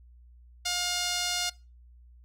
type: tone with band-pass filter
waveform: sawtooth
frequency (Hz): 711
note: F5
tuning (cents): +31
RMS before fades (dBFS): -30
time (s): 0.65-1.5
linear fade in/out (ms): 10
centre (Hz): 5100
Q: 1.3
effects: noise-tail reverb RT60 0.3 s tail -23 dB re dry + added 60 Hz sine -51 dBFS peak until 2.24 s